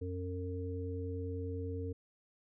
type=harmonic tone; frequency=91 Hz; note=F#2; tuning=28 cents flat; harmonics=1 / 3 / 5; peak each=-38 / -44 / -42 dBFS; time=0.01-1.93 s; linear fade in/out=10 ms; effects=none